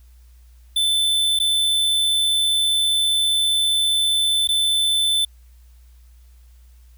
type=tone with dropouts; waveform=square; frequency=3525 Hz; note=A7; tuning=2 cents sharp; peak=-17 dBFS; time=0.76-5.25 s; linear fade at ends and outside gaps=5 ms; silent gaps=1.39-1.399 / 4.474-4.488 s; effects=added 60 Hz sine -45 dBFS peak until 6.97 s + white hiss -62 dBFS RMS until 6.97 s